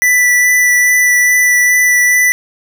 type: tone with vibrato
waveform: square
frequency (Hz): 1975.5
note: B6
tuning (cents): 0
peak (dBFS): -8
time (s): 0.02-2.32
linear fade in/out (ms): 0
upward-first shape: sine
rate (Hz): 2.4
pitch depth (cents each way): 10
effects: none